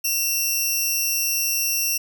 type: tone pair together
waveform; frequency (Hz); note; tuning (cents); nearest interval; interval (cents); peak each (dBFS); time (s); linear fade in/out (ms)
15% pulse; 2723 / 5770; F7 / F#8; -44 / -44; octave + minor second; 1300; -17 / -17; 0.04-1.98; 10
effects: none